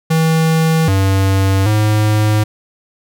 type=tone with pitch steps; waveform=square; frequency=161.1 / 96.6 / 106.8 Hz; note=E3 / G2 / G#2; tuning=-39 / -25 / +49 cents; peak=-11 dBFS; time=0.1-2.44 s; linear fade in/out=10 ms; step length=780 ms; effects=none